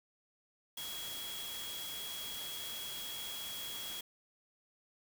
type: tone in noise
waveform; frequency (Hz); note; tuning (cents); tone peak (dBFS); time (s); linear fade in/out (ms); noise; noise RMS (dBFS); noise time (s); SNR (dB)
sine; 3322; G#7; 0; -43; 0.77-4.01; 5; white; -45; 0.77-4.01; -1
effects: none